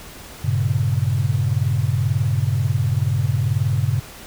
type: chord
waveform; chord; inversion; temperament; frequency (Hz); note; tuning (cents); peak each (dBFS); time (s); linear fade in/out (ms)
sine; G diminished; none; equal; 98 / 116.54 / 138.59; G2 / Bb2 / Db3; 0 / 0 / 0; -21; 0.44-4; 10
effects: pink hiss -39 dBFS RMS until 4.26 s

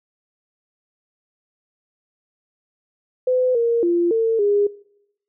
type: tone with pitch steps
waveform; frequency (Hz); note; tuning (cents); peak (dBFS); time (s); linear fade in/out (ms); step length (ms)
sine; 507 / 466.7 / 345.2 / 451.5 / 408.6; B4 / A#4 / F4 / A4 / G#4; +45 / +2 / -20 / +45 / -28; -15; 3.27-4.67; 5; 280
effects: noise-tail reverb RT60 0.8 s tail -22 dB re dry

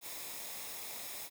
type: noise with comb filter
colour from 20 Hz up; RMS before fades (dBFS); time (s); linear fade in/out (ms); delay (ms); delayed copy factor
white; -44; 0.01-1.3; 50; 0.67; -0.5
effects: none

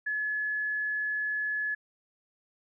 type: tone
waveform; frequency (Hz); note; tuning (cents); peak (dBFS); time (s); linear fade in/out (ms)
sine; 1707; G#6; +47; -28; 0.06-1.75; 10
effects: none

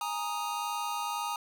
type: chord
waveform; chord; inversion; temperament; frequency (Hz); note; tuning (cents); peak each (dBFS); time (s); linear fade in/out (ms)
square; Ab suspended second; none; equal; 830.6 / 932.3 / 1244.5; Ab5 / Bb5 / Eb6; 0 / 0 / 0; -38 / -36 / -37; 0.01-1.36; 2
effects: none

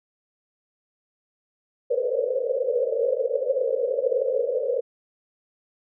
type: band-pass noise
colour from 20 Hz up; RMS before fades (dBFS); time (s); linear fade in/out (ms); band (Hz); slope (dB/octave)
white; -24; 1.9-4.81; 20; 460 to 550; 96
effects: none

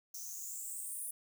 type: noise with high-pass filter sweep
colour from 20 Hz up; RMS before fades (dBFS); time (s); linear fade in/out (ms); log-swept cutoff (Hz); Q
violet; -43; 0.14-1.11; 5; 5800 to 10000; 8.9
effects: none

